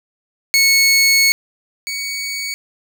20% pulse tone pair in turn, 2200 / 2242 Hz, C#7 / C#7, -14 / +19 cents, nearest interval unison, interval 33 cents, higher second, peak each -5 / -17 dBFS, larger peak first, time 0.54-1.32 / 1.87-2.54 s, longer first, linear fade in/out 0 ms, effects none

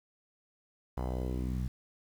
sawtooth tone with low-pass filter sweep, 63 Hz, B1, 35 cents sharp, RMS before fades -34 dBFS, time 0.97-1.68 s, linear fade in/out 5 ms, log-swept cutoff 1000 to 150 Hz, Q 1.9, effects 9-bit

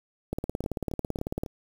two click trains, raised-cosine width 2 ms, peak -16 / -24 dBFS, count 21 / 4, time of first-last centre 0.33-1.435 / 0.64-1.462 s, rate 18.1 / 3.65 Hz, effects 7-bit

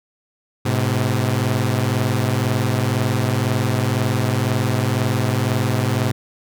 sawtooth tone pair together, 105.9 / 127.88 Hz, G#2 / C3, +34 / -39 cents, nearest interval minor third, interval 327 cents, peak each -16 dBFS, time 0.65-6.12 s, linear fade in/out 10 ms, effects none

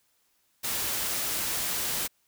white noise, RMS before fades -30 dBFS, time 0.63-2.08 s, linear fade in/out 20 ms, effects white hiss -70 dBFS RMS until 2.27 s

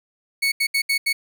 30% pulse tone bursts at uneven times, 2217 Hz, C#7, in tune, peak -15 dBFS, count 5, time 0.42-0.52 / 0.6-0.67 / 0.74-0.82 / 0.89-0.98 / 1.06-1.13 s, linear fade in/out 10 ms, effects none

